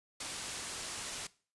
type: low-pass noise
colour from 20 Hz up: white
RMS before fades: -42 dBFS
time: 0.2-1.27 s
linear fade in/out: 5 ms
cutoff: 9900 Hz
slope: 24 dB/octave
effects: noise-tail reverb RT60 0.4 s tail -20 dB re dry + resampled to 24000 Hz

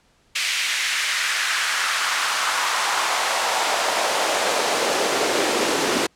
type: noise with high-pass filter sweep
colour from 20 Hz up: pink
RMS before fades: -21 dBFS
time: 0.35-6.07 s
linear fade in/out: 10 ms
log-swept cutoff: 2400 to 310 Hz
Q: 1.8
effects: pink hiss -60 dBFS RMS until 6.15 s + low-pass 8000 Hz 12 dB/octave

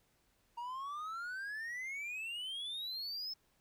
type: exponential sweep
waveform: triangle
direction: up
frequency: 932.3 to 5290 Hz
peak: -38 dBFS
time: 0.57-3.34 s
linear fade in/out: 10 ms
effects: pink hiss -74 dBFS RMS until 3.6 s

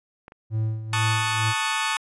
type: clicks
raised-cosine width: 0.5 ms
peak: -27 / -30 dBFS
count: 2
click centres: 0.281 / 0.321 s
type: tone with tremolo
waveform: triangle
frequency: 110 Hz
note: A2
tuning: in tune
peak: -19 dBFS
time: 0.5-1.54 s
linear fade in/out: 50 ms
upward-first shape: sine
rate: 2.2 Hz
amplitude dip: 70%
type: chord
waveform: 20% pulse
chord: D# half-diminished seventh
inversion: second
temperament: equal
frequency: 880 / 1108.7 / 1244.5 / 1480 Hz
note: A5 / C#6 / D#6 / F#6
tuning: 0 / 0 / 0 / 0 cents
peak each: -22 / -24 / -24 / -26 dBFS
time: 0.93-1.97 s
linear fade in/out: 2 ms
effects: resampled to 24000 Hz

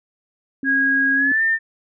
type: tone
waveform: sine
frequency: 270.8 Hz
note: C#4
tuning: 40 cents flat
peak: -23 dBFS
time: 0.63-1.32 s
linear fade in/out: 2 ms
type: tone with pitch glide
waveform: sine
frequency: 1644 to 1803.2 Hz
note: G#6 to A6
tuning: -18 to +42 cents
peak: -15 dBFS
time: 0.64-1.59 s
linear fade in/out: 50 ms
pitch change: +160 cents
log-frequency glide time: 1.15-1.43 s
effects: none

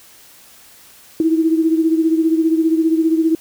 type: beating tone pair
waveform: sine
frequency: 320.9 / 335.9 Hz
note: E4 / E4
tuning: -46 / +33 cents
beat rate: 15 Hz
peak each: -13 / -19 dBFS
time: 1.2-3.35 s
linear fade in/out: 2 ms
effects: white hiss -45 dBFS RMS until 3.4 s

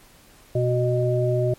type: harmonic tone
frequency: 123.47 Hz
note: B2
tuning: in tune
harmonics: 1 / 3 / 5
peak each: -21 / -24 / -24 dBFS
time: 0.55-1.54 s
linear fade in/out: 5 ms
effects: pink hiss -52 dBFS RMS until 1.58 s + MP3 64 kbps

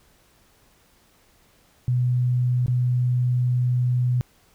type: tone with dropouts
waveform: sine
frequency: 124.2 Hz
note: B2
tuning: 10 cents sharp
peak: -18 dBFS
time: 1.88-4.21 s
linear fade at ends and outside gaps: 0 ms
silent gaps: 2.661-2.681 s
effects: pink hiss -59 dBFS RMS until 4.54 s

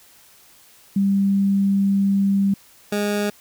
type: tone pair in turn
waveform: sine / 20% pulse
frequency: 197.3 / 206.2 Hz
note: G3 / G#3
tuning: +11 / -12 cents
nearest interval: minor second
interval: 77 cents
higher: second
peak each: -15 / -15 dBFS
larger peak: neither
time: 0.96-2.54 / 2.92-3.3 s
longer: first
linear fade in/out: 5 ms
effects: white hiss -51 dBFS RMS until 3.4 s

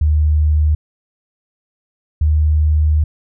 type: tone pair in turn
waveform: sine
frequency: 76.1 / 76.54 Hz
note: D#2 / D#2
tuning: -38 / -28 cents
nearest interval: unison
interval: 10 cents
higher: second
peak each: -10 dBFS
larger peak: neither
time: 0.01-0.75 / 2.21-3.04 s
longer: second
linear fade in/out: 5 ms
effects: none

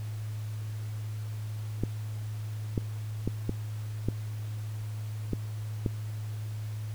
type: clicks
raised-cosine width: 3 ms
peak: -15 dBFS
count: 7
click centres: 1.836 / 2.778 / 3.276 / 3.494 / 4.086 / 5.333 / 5.862 s
effects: added 107 Hz sine -33 dBFS peak until 6.94 s + pink hiss -52 dBFS RMS until 6.94 s

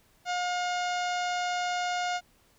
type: harmonic tone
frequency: 715 Hz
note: F5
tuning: 41 cents sharp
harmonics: 1 / 2 / 3 / 4 / 5 / 6 / 7 / 8 / 9 / 10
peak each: -29 / -35 / -39 / -41 / -43 / -45 / -46 / -47 / -48 / -49 dBFS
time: 0.25-2.21 s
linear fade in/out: 50 ms
effects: pink hiss -64 dBFS RMS until 2.58 s

